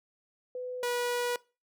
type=tone pair in turn; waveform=sine / sawtooth; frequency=501 / 485.9 Hz; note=B4 / B4; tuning=+25 / -28 cents; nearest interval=minor second; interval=53 cents; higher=first; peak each=-34 / -25 dBFS; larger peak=second; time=0.55-0.83 / 0.83-1.36 s; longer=second; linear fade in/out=2 ms; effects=noise-tail reverb RT60 0.3 s tail -22 dB re dry